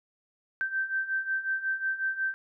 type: beating tone pair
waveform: sine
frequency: 1554 / 1559.5 Hz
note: G6 / G6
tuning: -16 / -9 cents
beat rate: 5.5 Hz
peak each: -33 / -29 dBFS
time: 0.61-2.34 s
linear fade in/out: 0 ms
effects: none